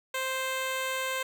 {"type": "tone", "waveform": "10% pulse", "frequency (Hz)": 523.3, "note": "C5", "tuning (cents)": 0, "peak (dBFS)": -21, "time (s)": [0.14, 1.23], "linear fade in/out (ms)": 5, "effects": []}